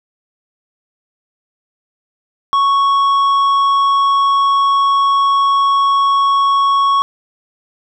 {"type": "tone with tanh clipping", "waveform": "sine", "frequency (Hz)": 1108.7, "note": "C#6", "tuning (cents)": 0, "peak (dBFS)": -11, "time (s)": [2.53, 7.02], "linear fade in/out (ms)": 0, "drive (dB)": 7, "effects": []}